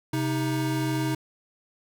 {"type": "tone pair together", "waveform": "square", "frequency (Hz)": [132.23, 314.2], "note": ["C3", "D#4"], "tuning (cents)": [19, 17], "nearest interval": "octave + minor third", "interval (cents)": 1498, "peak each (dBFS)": -28, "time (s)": [0.13, 1.15], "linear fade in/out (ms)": 5, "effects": []}